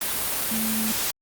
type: tone in noise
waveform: sine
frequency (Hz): 220.8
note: A3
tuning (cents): +6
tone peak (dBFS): -26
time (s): 0.51-0.92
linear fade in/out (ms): 5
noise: white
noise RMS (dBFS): -26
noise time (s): 0.01-1.11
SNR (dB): -3
effects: Opus 32 kbps